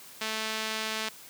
sawtooth tone with band-pass filter, 219 Hz, A3, 8 cents flat, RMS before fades -33 dBFS, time 0.21-1.09 s, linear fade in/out 5 ms, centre 3500 Hz, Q 0.76, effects white hiss -49 dBFS RMS until 1.29 s + high-pass 80 Hz 12 dB/octave

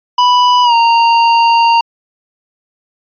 square tone with pitch glide, 987.8 to 927 Hz, B5 to A#5, 0 to -10 cents, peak -7 dBFS, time 0.18-1.81 s, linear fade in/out 5 ms, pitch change -110 cents, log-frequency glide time 0.63-0.74 s, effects resampled to 11025 Hz

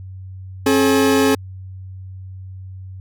40% pulse tone pair together, 270 / 428.6 Hz, C#4 / A4, -45 / -45 cents, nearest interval minor sixth, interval 800 cents, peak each -14 / -15 dBFS, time 0.66-1.35 s, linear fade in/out 5 ms, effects added 94 Hz sine -31 dBFS peak until 3 s

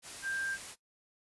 sine tone in noise, 1586 Hz, G6, 20 cents sharp, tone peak -33 dBFS, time 0.22-0.58 s, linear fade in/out 50 ms, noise white, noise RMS -45 dBFS, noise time 0.02-0.76 s, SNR +9 dB, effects noise-tail reverb RT60 0.1 s tail -17 dB re dry + resampled to 24000 Hz

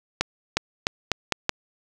accelerating click train, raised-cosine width 0.2 ms, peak -3 dBFS, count 6, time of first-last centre 0.21-1.493 s, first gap 360 ms, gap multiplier 0.83, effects none

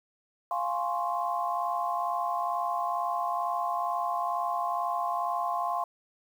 sine chord, Db major seventh, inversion first, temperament equal, 698.5 / 830.6 / 1046.5 / 1108.7 Hz, F5 / Ab5 / C6 / Db6, 0 / 0 / 0 / 0 cents, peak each -31 / -35 / -31 / -37 dBFS, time 0.51-5.84 s, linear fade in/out 2 ms, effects 9-bit

